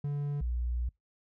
triangle / sine tone pair in turn, 144.2 / 60.21 Hz, D3 / B1, -31 / -43 cents, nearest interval octave + minor third, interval 1512 cents, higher first, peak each -28 / -29 dBFS, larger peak first, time 0.04-0.41 / 0.41-0.89 s, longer second, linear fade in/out 5 ms, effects noise-tail reverb RT60 0.2 s tail -26 dB re dry

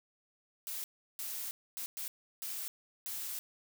blue noise bursts at uneven times, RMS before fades -40 dBFS, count 6, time 0.67-0.84 / 1.19-1.51 / 1.77-1.86 / 1.97-2.08 / 2.42-2.68 / 3.06-3.39 s, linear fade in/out 0 ms, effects none

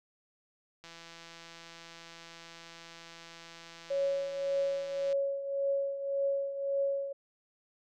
click train, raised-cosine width 0.2 ms, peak -32 dBFS, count 717, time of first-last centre 0.84-5.127 s, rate 167 Hz
sine tone with tremolo, 554.4 Hz, C#5, in tune, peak -26 dBFS, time 3.9-7.13 s, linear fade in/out 10 ms, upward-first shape triangle, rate 1.8 Hz, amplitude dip 70%
effects none

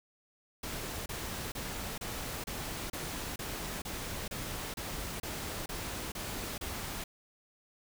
pink noise bursts, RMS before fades -39 dBFS, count 14, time 0.63-7.04 s, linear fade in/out 5 ms, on 430 ms, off 30 ms, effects none

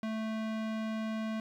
square tone with low-pass filter, 220 Hz, A3, in tune, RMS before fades -35 dBFS, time 0.03-1.4 s, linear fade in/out 2 ms, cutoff 3800 Hz, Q 0.66, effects 10-bit

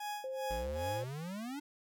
40% pulse tone with tremolo, 833 Hz, G#5, 5 cents sharp, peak -36 dBFS, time 0-1.03 s, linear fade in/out 5 ms, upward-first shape sine, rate 2.5 Hz, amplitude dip 95%
sine tone with vibrato, 523.3 Hz, C5, in tune, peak -37 dBFS, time 0.24-1.04 s, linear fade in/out 2 ms, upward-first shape sine, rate 2.1 Hz, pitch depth 13 cents each way
square exponential sweep, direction up, 51.91 to 299.4 Hz, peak -40 dBFS, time 0.5-1.6 s, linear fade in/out 10 ms
effects none

